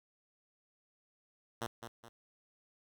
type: tone with echo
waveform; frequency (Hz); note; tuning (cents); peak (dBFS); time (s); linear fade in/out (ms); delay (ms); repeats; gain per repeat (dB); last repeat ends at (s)
5% pulse; 117.1; A#2; +8; -25; 1.61-1.67; 10; 210; 2; -8; 2.09
effects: none